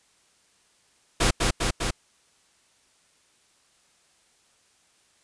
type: noise with echo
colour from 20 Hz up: pink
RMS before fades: -20 dBFS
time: 1.2-1.31 s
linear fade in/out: 10 ms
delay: 200 ms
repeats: 3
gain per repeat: -2 dB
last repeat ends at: 1.91 s
effects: white hiss -63 dBFS RMS until 5.23 s + resampled to 22050 Hz

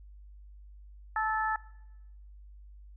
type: harmonic tone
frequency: 436.2 Hz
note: A4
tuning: 15 cents flat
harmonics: 2 / 3 / 4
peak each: -30 / -32 / -33 dBFS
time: 1.16-1.56 s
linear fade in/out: 2 ms
effects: noise-tail reverb RT60 0.9 s tail -20 dB re dry + added 50 Hz sine -48 dBFS peak until 2.96 s

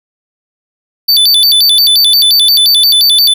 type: tone with vibrato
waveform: square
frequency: 4000 Hz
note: B7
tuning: 21 cents sharp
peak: -5 dBFS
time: 1.08-3.34 s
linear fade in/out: 10 ms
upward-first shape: square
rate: 5.7 Hz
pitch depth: 230 cents each way
effects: none

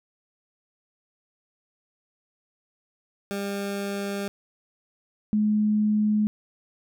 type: tone pair in turn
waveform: 20% pulse / sine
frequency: 199.9 / 211.8 Hz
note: G3 / G#3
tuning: +34 / +34 cents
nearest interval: minor second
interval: 100 cents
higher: second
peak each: -23 / -19 dBFS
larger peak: second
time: 3.31-4.28 / 5.33-6.27 s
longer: first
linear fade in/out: 0 ms
effects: none

